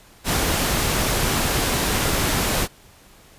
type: noise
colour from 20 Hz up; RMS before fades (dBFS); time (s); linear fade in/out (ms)
pink; -21; 0.24-2.68; 50
effects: pink hiss -50 dBFS RMS until 3.38 s + resampled to 32000 Hz